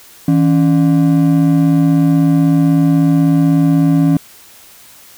triangle ring-modulated tone, 220 Hz, A3, in tune, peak -3 dBFS, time 0.28-4.17 s, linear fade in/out 2 ms, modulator 58.1 Hz, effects white hiss -41 dBFS RMS until 5.17 s

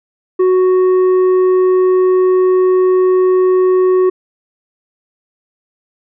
triangle tone with tanh clipping, 370 Hz, F#4, in tune, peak -9 dBFS, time 0.39-4.1 s, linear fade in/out 10 ms, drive 10 dB, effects none

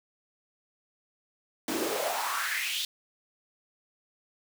pink noise with high-pass filter sweep, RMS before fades -31 dBFS, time 1.68-2.85 s, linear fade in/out 2 ms, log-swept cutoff 260 to 3700 Hz, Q 4.5, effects none

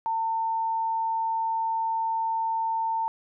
sine tone, 900 Hz, A5, 39 cents sharp, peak -24 dBFS, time 0.06-3.08 s, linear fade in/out 0 ms, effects none

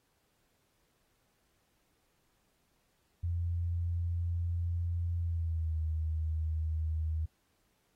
sine tone with pitch glide, 85.8 to 79.13 Hz, F2 to D#2, -30 to +30 cents, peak -30 dBFS, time 3.23-7.26 s, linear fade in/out 10 ms, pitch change -140 cents, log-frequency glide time 5.17-5.78 s, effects pink hiss -75 dBFS RMS until 7.95 s + AAC 48 kbps

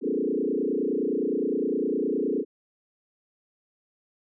sine tone with frequency modulation, 349.2 Hz, F4, in tune, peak -23 dBFS, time 0.01-2.45 s, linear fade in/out 50 ms, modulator 29.7 Hz, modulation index 3.7, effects none

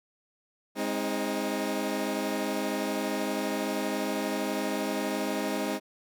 20% pulse tone cluster, 205.7 / 264.1 / 314.8 Hz, G#3 / C4 / D#4, -16 / +16 / +20 cents, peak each -28 dBFS, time 0.75-5.8 s, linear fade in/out 50 ms, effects none

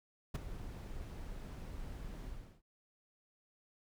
brown noise with ADSR envelope, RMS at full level -30 dBFS, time 0.34-2.62 s, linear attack 15 ms, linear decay 11 ms, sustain -15 dB, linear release 380 ms, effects none

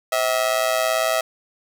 sawtooth tone with amplitude modulation, 646 Hz, E5, 35 cents flat, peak -11 dBFS, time 0.12-1.21 s, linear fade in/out 5 ms, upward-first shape sine, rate 118 Hz, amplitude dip 80%, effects none

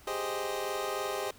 25% pulse chord, Ab major seventh, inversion third, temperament equal, 392 / 415.3 / 523.3 / 622.3 Hz, G4 / Ab4 / C5 / Eb5, 0 / 0 / 0 / 0 cents, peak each -34 dBFS, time 0.07-1.31 s, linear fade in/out 5 ms, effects pink hiss -56 dBFS RMS until 1.38 s

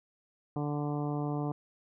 harmonic tone, 146.83 Hz, D3, in tune, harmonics 1 / 2 / 3 / 4 / 5 / 6 / 7 / 8, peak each -33 / -35 / -40 / -45 / -41 / -47 / -46 / -51 dBFS, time 0.56-1.52 s, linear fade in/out 2 ms, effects none

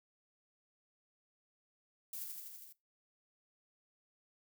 violet noise with echo, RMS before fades -44 dBFS, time 2.13-2.24 s, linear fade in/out 2 ms, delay 81 ms, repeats 6, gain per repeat -2 dB, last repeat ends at 2.726 s, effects noise-tail reverb RT60 0.2 s tail -19 dB re dry

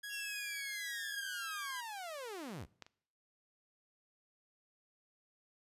sawtooth tone with pitch glide, 1661.2 to 1610.2 Hz, G#6 to G6, 0 to +46 cents, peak -39 dBFS, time 0.03-1.81 s, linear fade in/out 10 ms, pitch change -54 cents, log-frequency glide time 0.79-1.35 s
sawtooth linear sweep, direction down, 2794 to 44.47 Hz, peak -39 dBFS, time 0.09-2.67 s, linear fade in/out 50 ms
clicks, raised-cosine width 0.2 ms, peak -30 / -39 dBFS, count 2, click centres 2.823 / 2.865 s
effects noise-tail reverb RT60 0.7 s tail -23 dB re dry + resampled to 32000 Hz

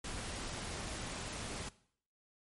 pink noise, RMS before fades -42 dBFS, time 0.04-1.69 s, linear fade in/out 5 ms, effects noise-tail reverb RT60 0.6 s tail -19 dB re dry + MP3 48 kbps

